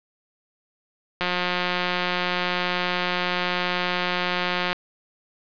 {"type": "click train", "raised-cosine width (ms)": 0.3, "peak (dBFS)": -8, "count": 631, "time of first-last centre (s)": [1.21, 4.73], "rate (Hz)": 179, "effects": ["resampled to 11025 Hz", "8-bit"]}